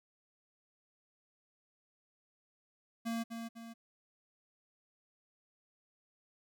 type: tone with echo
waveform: square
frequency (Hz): 229.6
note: A#3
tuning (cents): -26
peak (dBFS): -35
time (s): 3.05-3.24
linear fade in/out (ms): 20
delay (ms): 250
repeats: 2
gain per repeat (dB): -6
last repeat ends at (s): 3.74
effects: none